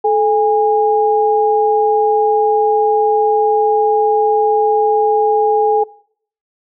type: tone pair together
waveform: sine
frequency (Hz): 433.3 / 818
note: A4 / G#5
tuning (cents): -27 / -26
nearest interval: major seventh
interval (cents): 1101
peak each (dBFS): -13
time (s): 0.04-5.84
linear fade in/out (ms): 10
effects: noise-tail reverb RT60 0.6 s tail -22 dB re dry